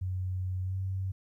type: tone with pitch glide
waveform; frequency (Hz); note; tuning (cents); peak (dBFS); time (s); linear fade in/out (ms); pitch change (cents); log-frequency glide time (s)
sine; 92.5 to 95.05; F#2 to F#2; 0 to +47; -30; 0.01-1.12; 10; +47; 0.63-0.76
effects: 12-bit